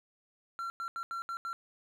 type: tone bursts at uneven times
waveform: triangle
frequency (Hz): 1363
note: F6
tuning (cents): -43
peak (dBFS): -33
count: 6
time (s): 0.59-0.7 / 0.8-0.88 / 0.96-1.03 / 1.11-1.22 / 1.29-1.37 / 1.45-1.53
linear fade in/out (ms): 0
effects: none